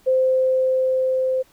sine tone with level ramp, 519 Hz, C5, 14 cents flat, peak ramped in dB -14 to -18 dBFS, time 0.06-1.43 s, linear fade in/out 20 ms, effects pink hiss -56 dBFS RMS until 1.52 s

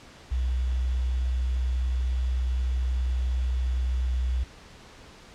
sine tone with quantisation, 62.8 Hz, B1, 30 cents sharp, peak -23 dBFS, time 0.31-4.44 s, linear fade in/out 10 ms, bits 8, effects pink hiss -49 dBFS RMS until 5.34 s + low-pass 6000 Hz 12 dB/octave

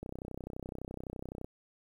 click train, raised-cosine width 2 ms, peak -27 dBFS, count 46, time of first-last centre 0.03-1.445 s, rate 31.8 Hz, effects 10-bit

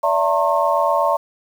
sine tone cluster, 579 / 667 / 910 / 1076 Hz, D5 / E5 / A#5 / C6, -25 / +20 / -42 / +48 cents, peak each -20 dBFS, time 0.03-1.17 s, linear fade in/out 10 ms, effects 7-bit

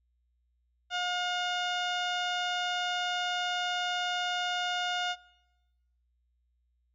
harmonic tone, 716 Hz, F5, 43 cents sharp, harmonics 1 / 2 / 3 / 4 / 5 / 6 / 7 / 8 / 9 / 10, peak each -34 / -33 / -43 / -36 / -38 / -50 / -49 / -50 / -53 / -56 dBFS, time 0.9-5.16 s, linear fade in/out 50 ms, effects noise-tail reverb RT60 1.0 s tail -23 dB re dry + added 60 Hz sine -70 dBFS peak until 6.94 s

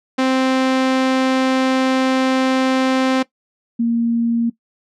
sawtooth / sine tone pair in turn, 261.4 / 232.9 Hz, C4 / A#3, -1 / -1 cents, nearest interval major second, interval 200 cents, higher first, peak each -10 / -14 dBFS, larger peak first, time 0.18-3.23 / 3.79-4.5 s, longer first, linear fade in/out 10 ms, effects noise-tail reverb RT60 0.1 s tail -18 dB re dry + low-pass 5000 Hz 12 dB/octave

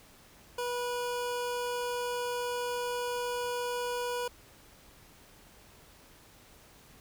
25% pulse tone, 487.6 Hz, B4, 22 cents flat, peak -28 dBFS, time 0.58-4.28 s, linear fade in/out 5 ms, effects pink hiss -57 dBFS RMS until 7 s

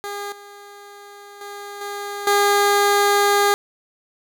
15% pulse tone with level steps, 406.1 Hz, G#4, 39 cents flat, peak -21 / -33 / -26 / -21 / -8 dBFS, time 0.04-3.54 s, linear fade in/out 0 ms, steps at 0.32 / 1.41 / 1.81 / 2.27 s, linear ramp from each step 2 ms, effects none

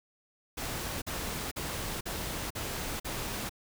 pink noise bursts, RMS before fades -36 dBFS, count 6, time 0.57-3.495 s, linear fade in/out 10 ms, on 450 ms, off 45 ms, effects none

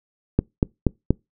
click train, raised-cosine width 3 ms, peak -3 dBFS, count 4, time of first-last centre 0.39-1.106 s, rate 4.19 Hz, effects noise-tail reverb RT60 0.2 s tail -26 dB re dry

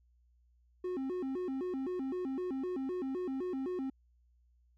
triangle tone with vibrato, 311.1 Hz, D#4, in tune, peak -32 dBFS, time 0.84-3.9 s, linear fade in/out 5 ms, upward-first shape square, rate 3.9 Hz, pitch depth 270 cents each way, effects added 60 Hz sine -65 dBFS peak until 4.77 s

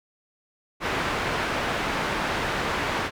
white low-pass noise, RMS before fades -27 dBFS, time 0.8-3.11 s, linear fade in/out 50 ms, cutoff 1800 Hz, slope 12 dB/octave, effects none

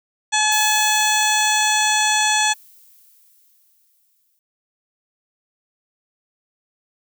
harmonic tone, 855 Hz, A5, 50 cents flat, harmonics 1 / 2 / 3 / 4 / 5 / 7 / 8 / 9 / 10, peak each -20 / -22 / -24 / -23 / -28 / -24 / -28 / -26 / -31 dBFS, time 0.32-2.54 s, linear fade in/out 20 ms
violet noise with exponential decay, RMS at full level -26 dBFS, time 0.52-4.39 s, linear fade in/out 0 ms, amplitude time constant 840 ms
effects none

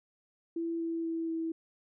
sine tone with pitch steps, 333.3 / 331 / 328.7 / 326.4 Hz, E4 / E4 / E4 / E4, +19 / +7 / -5 / -17 cents, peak -31 dBFS, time 0.56-1.52 s, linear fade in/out 5 ms, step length 240 ms, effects none

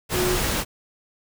sine tone in noise, 363.2 Hz, F#4, 32 cents flat, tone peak -22 dBFS, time 0.13-0.39 s, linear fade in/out 50 ms, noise pink, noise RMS -24 dBFS, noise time 0.09-0.65 s, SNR -1 dB, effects none

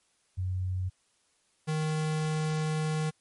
sine / square tone pair in turn, 92.5 / 155.57 Hz, F#2 / D#3, 0 / 0 cents, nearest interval major sixth, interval 900 cents, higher second, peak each -28 dBFS, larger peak neither, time 0.37-0.9 / 1.67-3.11 s, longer second, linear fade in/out 20 ms, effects white hiss -70 dBFS RMS until 3.2 s + MP3 48 kbps

